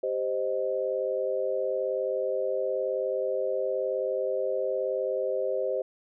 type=chord; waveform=sine; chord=C minor; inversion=second; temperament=equal; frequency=392 / 523.3 / 622.3 Hz; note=G4 / C5 / Eb5; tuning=0 / 0 / 0 cents; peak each=-32 / -28 / -32 dBFS; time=0.03-5.82 s; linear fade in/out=5 ms; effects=none